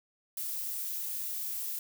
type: noise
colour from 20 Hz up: violet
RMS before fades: -36 dBFS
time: 0.37-1.79 s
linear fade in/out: 2 ms
effects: none